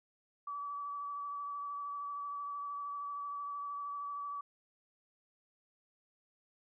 sine tone with vibrato, 1148 Hz, D6, 40 cents flat, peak -38 dBFS, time 0.47-4.41 s, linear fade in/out 5 ms, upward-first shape sine, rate 13 Hz, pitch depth 15 cents each way, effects none

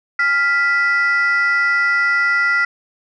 sine tone pair together, 1396.9 / 1975.5 Hz, F6 / B6, 0 / 0 cents, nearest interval tritone, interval 600 cents, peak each -14 dBFS, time 0.19-2.65 s, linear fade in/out 5 ms, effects tanh soft clip ceiling -10 dBFS

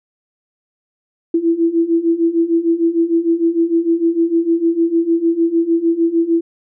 sine beating tone pair, 329.6 / 336.2 Hz, E4 / E4, 0 / +34 cents, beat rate 6.6 Hz, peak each -17 / -14 dBFS, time 1.34-6.41 s, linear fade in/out 5 ms, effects none

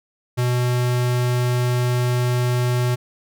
square tone, 123.47 Hz, B2, in tune, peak -18 dBFS, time 0.37-2.96 s, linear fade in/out 20 ms, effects none

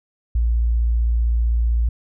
sine tone, 57.8 Hz, A#1, 14 cents flat, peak -15 dBFS, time 0.35-1.89 s, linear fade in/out 5 ms, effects none

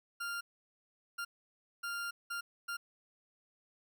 40% pulse tone bursts at uneven times, 1396.9 Hz, F6, in tune, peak -36 dBFS, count 5, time 0.2-0.41 / 1.18-1.25 / 1.83-2.11 / 2.3-2.41 / 2.68-2.77 s, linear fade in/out 10 ms, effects none

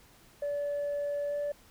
sine tone with pitch glide, 577 to 581 Hz, D5 to D5, -31 to -19 cents, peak -28 dBFS, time 0.42-1.52 s, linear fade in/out 5 ms, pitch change +12 cents, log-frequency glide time 1.28-1.35 s, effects tanh soft clip ceiling -28 dBFS + pink hiss -59 dBFS RMS until 1.7 s

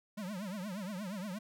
square tone with vibrato, 196 Hz, G3, in tune, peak -39 dBFS, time 0.17-1.39 s, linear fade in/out 10 ms, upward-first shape triangle, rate 8.5 Hz, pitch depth 220 cents each way, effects none

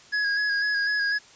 square tone with vibrato, 1661.2 Hz, G#6, in tune, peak -23 dBFS, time 0.12-1.19 s, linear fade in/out 20 ms, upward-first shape square, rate 4 Hz, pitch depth 23 cents each way, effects white hiss -51 dBFS RMS until 1.35 s + resampled to 16000 Hz

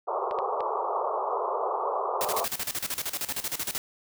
white band-pass noise, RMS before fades -29 dBFS, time 0.07-2.45 s, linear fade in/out 10 ms, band 380 to 1200 Hz, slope 96 dB/octave
clicks, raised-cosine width 0.3 ms, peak -24 dBFS, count 3, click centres 0.311 / 0.388 / 0.606 s
white noise with tremolo, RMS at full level -30 dBFS, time 2.21-3.78 s, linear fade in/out 0 ms, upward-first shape square, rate 13 Hz, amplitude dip 80%
effects none

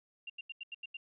sine tone bursts, 2778 Hz, F7, 10 cents flat, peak -40 dBFS, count 7, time 0.27-0.97 s, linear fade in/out 5 ms, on 28 ms, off 84 ms, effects none

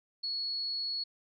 sine tone, 4365 Hz, C#8, 28 cents flat, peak -32 dBFS, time 0.23-1.04 s, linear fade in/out 10 ms, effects none

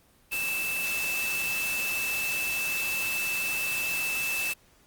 sine tone in noise, 2637 Hz, E7, in tune, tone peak -28 dBFS, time 0.31-4.54 s, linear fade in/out 20 ms, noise white, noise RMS -34 dBFS, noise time 0.31-4.54 s, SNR +3 dB, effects pink hiss -61 dBFS RMS until 4.86 s + Opus 24 kbps

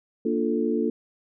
sine chord, Bb major seventh, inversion none, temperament equal, 233.1 / 293.7 / 349.2 / 440 Hz, Bb3 / D4 / F4 / A4, 0 / 0 / 0 / 0 cents, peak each -26 / -28 / -28 / -27 dBFS, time 0.25-0.9 s, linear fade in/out 5 ms, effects none

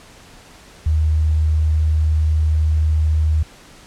sine tone, 77.78 Hz, D#2, in tune, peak -13 dBFS, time 0.86-3.43 s, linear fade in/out 5 ms, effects pink hiss -44 dBFS RMS until 3.86 s + low-pass 9000 Hz 12 dB/octave

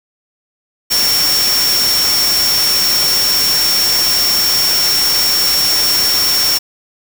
sine tone in noise, 5480 Hz, F8, 34 cents flat, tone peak -12 dBFS, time 0.9-6.59 s, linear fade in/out 20 ms, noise white, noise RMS -17 dBFS, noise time 0.9-6.59 s, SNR +2 dB, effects none

